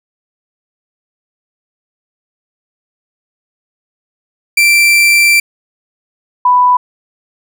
40% pulse / sine tone pair in turn, 2349 / 991.6 Hz, D7 / B5, 0 / +7 cents, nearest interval octave + minor third, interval 1493 cents, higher first, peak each -5 dBFS, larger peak neither, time 4.57-5.4 / 6.45-6.77 s, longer first, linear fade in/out 5 ms, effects none

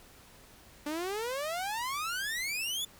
sawtooth exponential sweep, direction up, 288.4 to 3535 Hz, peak -29 dBFS, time 0.86-2.85 s, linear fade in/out 5 ms, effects pink hiss -56 dBFS RMS until 2.99 s

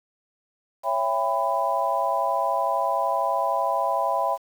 sine chord, C# half-diminished seventh, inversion none, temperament just, 554.4 / 665.2 / 798.3 / 997.9 Hz, C#5 / E5 / G5 / B5, 0 / +16 / +31 / +18 cents, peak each -29 / -26 / -27 / -25 dBFS, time 0.83-4.38 s, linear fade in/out 50 ms, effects 8-bit

